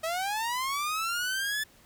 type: linear sweep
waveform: sawtooth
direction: up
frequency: 630 to 1749 Hz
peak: -25 dBFS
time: 0.03-1.64 s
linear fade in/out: 10 ms
effects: pink hiss -58 dBFS RMS until 1.85 s